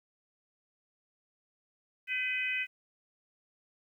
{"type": "harmonic tone with a mistuned harmonic", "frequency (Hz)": 503, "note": "B4", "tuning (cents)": 32, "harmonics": [3, 4, 5, 6], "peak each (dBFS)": [-40, -35, -32, -44], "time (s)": [2.07, 2.67], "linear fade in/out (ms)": 50, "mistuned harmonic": 3, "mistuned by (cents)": 33, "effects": ["11-bit"]}